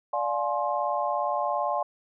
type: chord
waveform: sine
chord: D half-diminished seventh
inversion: none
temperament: just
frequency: 587.3 / 704.8 / 845.8 / 1057.2 Hz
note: D5 / F5 / Ab5 / C6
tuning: 0 / +16 / +31 / +18 cents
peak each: -30 dBFS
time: 0.13-1.83 s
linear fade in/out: 5 ms
effects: none